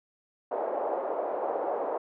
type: band-pass noise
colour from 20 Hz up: white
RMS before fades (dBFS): -31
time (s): 0.51-1.98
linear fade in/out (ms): 5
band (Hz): 430 to 740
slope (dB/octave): 24
effects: none